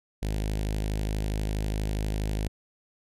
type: tone with notch filter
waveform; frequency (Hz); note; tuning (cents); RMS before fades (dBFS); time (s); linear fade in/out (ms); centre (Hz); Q
sawtooth; 52.3; G#1; +13; -29; 0.22-2.48; 10; 1200; 1
effects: resampled to 32000 Hz